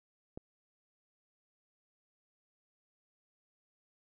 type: click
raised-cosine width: 2 ms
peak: -29 dBFS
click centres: 0.375 s
effects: none